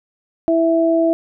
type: tone pair together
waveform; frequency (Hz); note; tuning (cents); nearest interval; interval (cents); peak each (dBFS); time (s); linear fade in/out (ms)
sine; 329.6 / 659.2; E4 / E5; 0 / 0; octave; 1200; -15; 0.48-1.13; 0
effects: none